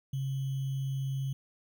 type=tone with sample-and-hold; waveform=sine; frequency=134.9 Hz; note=C#3; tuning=47 cents flat; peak=-30 dBFS; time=0.13-1.33 s; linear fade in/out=5 ms; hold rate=3150 Hz; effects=none